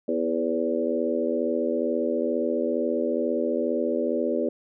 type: harmonic tone with a mistuned harmonic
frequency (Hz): 82.2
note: E2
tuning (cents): -4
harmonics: 3 / 4 / 5 / 6 / 7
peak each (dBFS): -29 / -29 / -29 / -29 / -29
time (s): 0.08-4.49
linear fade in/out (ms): 5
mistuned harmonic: 6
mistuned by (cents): +26
effects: none